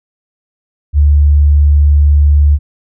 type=tone; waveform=sine; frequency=73 Hz; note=D2; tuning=10 cents flat; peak=-4 dBFS; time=0.93-2.59 s; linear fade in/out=50 ms; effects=none